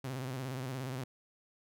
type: tone with vibrato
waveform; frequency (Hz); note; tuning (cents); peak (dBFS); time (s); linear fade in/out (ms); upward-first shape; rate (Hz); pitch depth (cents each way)
sawtooth; 130.1; C3; -9; -33; 0.04-1.04; 5; square; 17; 69
effects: none